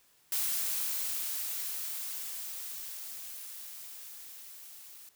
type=noise with level ramp; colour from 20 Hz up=blue; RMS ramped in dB=-31 to -51 dBFS; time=0.32-5.09 s; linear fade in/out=2 ms; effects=white hiss -66 dBFS RMS until 5.15 s